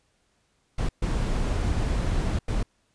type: noise bursts at uneven times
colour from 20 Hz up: brown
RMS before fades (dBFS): -25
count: 3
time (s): 0.78-0.89 / 1.02-2.39 / 2.48-2.63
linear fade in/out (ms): 5
effects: pink hiss -69 dBFS RMS until 2.94 s + resampled to 22050 Hz